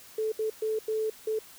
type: tone bursts at uneven times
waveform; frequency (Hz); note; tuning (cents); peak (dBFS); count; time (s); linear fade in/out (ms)
sine; 436.4; A4; -14; -26; 5; 0.18-0.32 / 0.39-0.5 / 0.62-0.79 / 0.88-1.1 / 1.27-1.39; 5
effects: white hiss -51 dBFS RMS until 1.58 s